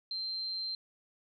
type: tone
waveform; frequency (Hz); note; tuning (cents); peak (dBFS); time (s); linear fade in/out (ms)
sine; 4139; C8; -20; -34; 0.11-0.75; 2
effects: none